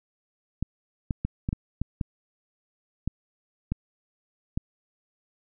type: clicks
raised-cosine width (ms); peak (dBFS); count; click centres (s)
5; -14; 10; 0.626 / 1.108 / 1.25 / 1.489 / 1.529 / 1.816 / 2.012 / 3.076 / 3.72 / 4.575
effects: none